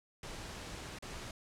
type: noise with dropouts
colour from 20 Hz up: pink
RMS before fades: -45 dBFS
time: 0.23-1.31 s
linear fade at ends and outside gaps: 2 ms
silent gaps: 0.987-1.024 s
effects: low-pass 8000 Hz 12 dB/octave